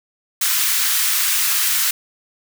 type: high-pass noise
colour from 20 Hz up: white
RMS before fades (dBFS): -18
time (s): 0.41-1.91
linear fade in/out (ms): 5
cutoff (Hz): 1200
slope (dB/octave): 24
effects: none